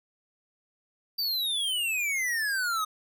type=exponential sweep; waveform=square; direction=down; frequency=4699 to 1243 Hz; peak=-27 dBFS; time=1.18-2.85 s; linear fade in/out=10 ms; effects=none